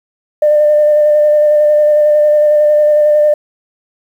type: tone with vibrato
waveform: sine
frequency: 599 Hz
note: D5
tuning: 34 cents sharp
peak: -5 dBFS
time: 0.42-3.34 s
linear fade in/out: 5 ms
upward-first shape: square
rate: 11 Hz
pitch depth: 13 cents each way
effects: tanh soft clip ceiling -1 dBFS + 7-bit